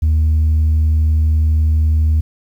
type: tone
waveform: sine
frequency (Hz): 78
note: D#2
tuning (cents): +5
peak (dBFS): -8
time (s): 0.02-2.21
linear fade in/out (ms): 10
effects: tanh soft clip ceiling -9 dBFS + 8-bit